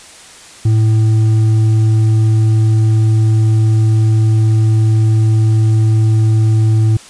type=tone with hard clipping; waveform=sine; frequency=110 Hz; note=A2; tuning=in tune; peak=-9 dBFS; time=0.65-6.97 s; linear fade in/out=5 ms; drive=4 dB; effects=white hiss -37 dBFS RMS until 7.09 s + resampled to 22050 Hz